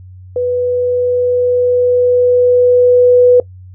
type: tone with level ramp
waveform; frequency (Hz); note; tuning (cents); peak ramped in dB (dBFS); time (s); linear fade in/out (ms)
sine; 493.9; B4; 0; -12 to -3; 0.36-3.4; 2
effects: noise-tail reverb RT60 0.1 s tail -20 dB re dry + added 92 Hz sine -32 dBFS peak until 3.74 s